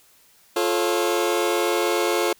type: chord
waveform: sawtooth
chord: F augmented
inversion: none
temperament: just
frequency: 349.2 / 436.5 / 545.7 Hz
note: F4 / A4 / C#5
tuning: 0 / -14 / -27 cents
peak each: -19 / -20 / -22 dBFS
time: 0.56-2.33 s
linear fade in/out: 5 ms
effects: white hiss -56 dBFS RMS until 2.39 s